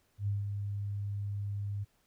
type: tone with ADSR envelope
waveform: sine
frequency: 101.3 Hz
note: G#2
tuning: 43 cents flat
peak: -28 dBFS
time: 0.18-1.85 s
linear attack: 92 ms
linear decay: 170 ms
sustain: -5 dB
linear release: 22 ms
effects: pink hiss -72 dBFS RMS until 2.06 s